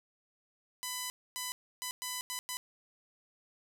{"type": "tone bursts at uneven times", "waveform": "5% pulse", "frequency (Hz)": 1000, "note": "B5", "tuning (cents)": 21, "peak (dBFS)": -24, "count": 6, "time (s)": [[0.83, 1.1], [1.36, 1.52], [1.82, 1.91], [2.02, 2.21], [2.3, 2.39], [2.49, 2.57]], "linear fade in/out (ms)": 0, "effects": []}